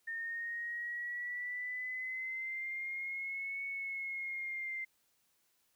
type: exponential two-way sweep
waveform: sine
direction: up then down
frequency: 1821 to 2217 to 2084 Hz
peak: -37 dBFS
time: 0.07-4.85 s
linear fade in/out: 10 ms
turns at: 3.64 s
effects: white hiss -75 dBFS RMS until 5.75 s